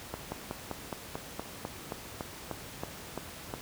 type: slowing click train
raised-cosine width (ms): 1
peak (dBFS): -20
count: 14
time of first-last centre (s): 0.14-3.539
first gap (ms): 180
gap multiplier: 1.06
effects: pink hiss -45 dBFS RMS until 3.61 s + high-pass 60 Hz 12 dB/octave